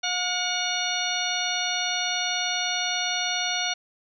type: harmonic tone with a mistuned harmonic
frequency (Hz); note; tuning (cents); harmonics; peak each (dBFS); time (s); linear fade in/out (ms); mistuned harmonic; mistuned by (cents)
721; F#5; -45; 1 / 2 / 3 / 4 / 5 / 6 / 8; -32 / -32 / -32 / -32 / -32 / -32 / -32; 0.03-3.74; 10; 3; +58
effects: none